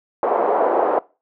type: band-pass noise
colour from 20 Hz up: white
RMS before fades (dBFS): -18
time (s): 0.23-0.99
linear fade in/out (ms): 2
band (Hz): 390 to 840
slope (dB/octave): 24
effects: noise-tail reverb RT60 0.3 s tail -22 dB re dry